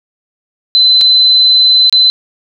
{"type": "tone with dropouts", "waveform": "sine", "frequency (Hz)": 4040, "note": "B7", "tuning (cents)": 39, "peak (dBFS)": -4, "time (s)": [0.75, 2.1], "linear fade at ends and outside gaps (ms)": 0, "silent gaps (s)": [[1.011, 1.014], [1.896, 1.926]], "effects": []}